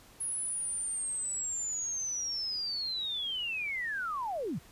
sine linear sweep, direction down, 10548 to 114.7 Hz, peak -32 dBFS, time 0.2-4.59 s, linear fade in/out 10 ms, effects pink hiss -57 dBFS RMS until 4.71 s + resampled to 32000 Hz

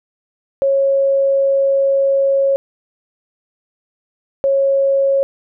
sine tone pair in turn, 548 / 548 Hz, C#5 / C#5, -20 / -20 cents, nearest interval unison, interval 0 cents, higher neither, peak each -11 dBFS, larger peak neither, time 0.62-2.56 / 4.44-5.23 s, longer first, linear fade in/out 0 ms, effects none

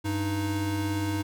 square tone pair together, 97.99 / 311.1 Hz, G2 / D#4, 0 / 0 cents, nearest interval octave + minor sixth, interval 2000 cents, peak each -30 / -30 dBFS, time 0.04-1.23 s, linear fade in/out 20 ms, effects none

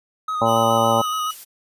triangle tone with vibrato, 1256 Hz, D#6, 16 cents sharp, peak -20 dBFS, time 0.28-1.31 s, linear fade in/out 5 ms, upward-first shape square, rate 7.1 Hz, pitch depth 20 cents each way
harmonic tone, 114.3 Hz, A#2, 34 cents flat, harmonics 1 / 2 / 3 / 4 / 5 / 6 / 7 / 8 / 9, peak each -27 / -25 / -31 / -28 / -20 / -30 / -21 / -26 / -24 dBFS, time 0.41-1.02 s, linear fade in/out 10 ms
sawtooth tone with pitch glide, 2973 to 2939 Hz, F#7 to F#7, +8 to -12 cents, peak -26 dBFS, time 0.45-1.35 s, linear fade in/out 50 ms, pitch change -20 cents, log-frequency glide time 0.96-1.19 s
blue noise, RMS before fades -37 dBFS, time 1.29-1.45 s, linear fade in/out 20 ms
effects resampled to 32000 Hz

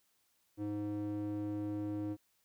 square tone with band-pass filter, 103.83 Hz, G#2, in tune, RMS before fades -38 dBFS, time 0.57-2.17 s, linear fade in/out 50 ms, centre 310 Hz, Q 2.4, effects white hiss -75 dBFS RMS until 2.44 s

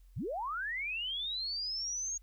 sine linear sweep, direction up, 66.8 to 6645 Hz, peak -34 dBFS, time 0.16-2.18 s, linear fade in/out 10 ms, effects added 44 Hz sine -55 dBFS peak until 2.22 s + white hiss -75 dBFS RMS until 2.22 s

